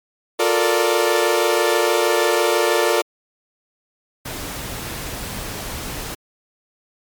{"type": "chord", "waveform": "sawtooth", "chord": "Bb major seventh", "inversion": "second", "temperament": "equal with one note detuned", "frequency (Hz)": [354.7, 440, 466.2, 587.3], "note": ["F4", "A4", "Bb4", "D5"], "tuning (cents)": [27, 0, 0, 0], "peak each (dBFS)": -17, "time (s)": [0.39, 3.02], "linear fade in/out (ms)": 10}
{"type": "noise", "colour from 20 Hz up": "pink", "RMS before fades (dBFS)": -29, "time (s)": [4.25, 6.15], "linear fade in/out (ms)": 10}
{"effects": ["MP3 96 kbps"]}